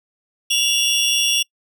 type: tone cluster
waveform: square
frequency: 2744 / 2868 / 3390 / 5630 Hz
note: F7 / F7 / G#7 / F8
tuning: -31 / +45 / +35 / +13 cents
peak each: -22 dBFS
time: 0.5-1.43 s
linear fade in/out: 10 ms
effects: noise-tail reverb RT60 0.1 s tail -26 dB re dry